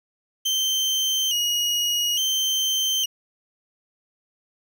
30% pulse tone with vibrato, 3000 Hz, F#7, 23 cents sharp, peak -18 dBFS, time 0.45-3.06 s, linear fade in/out 10 ms, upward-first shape square, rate 0.58 Hz, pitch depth 65 cents each way, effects none

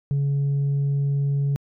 sine tone, 140.6 Hz, C#3, 25 cents sharp, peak -17 dBFS, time 0.11-1.56 s, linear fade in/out 0 ms, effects tanh soft clip ceiling -18 dBFS

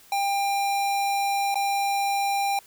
square tone with dropouts, 797 Hz, G5, 28 cents sharp, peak -23 dBFS, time 0.12-2.59 s, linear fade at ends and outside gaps 2 ms, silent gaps 1.544-1.555 s, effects white hiss -53 dBFS RMS until 2.66 s

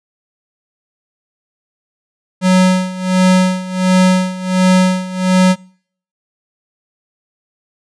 square tone with tremolo, 185 Hz, F#3, in tune, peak -7 dBFS, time 2.41-5.56 s, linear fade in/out 50 ms, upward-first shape sine, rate 1.4 Hz, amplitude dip 85%, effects noise-tail reverb RT60 0.6 s tail -26 dB re dry + resampled to 22050 Hz

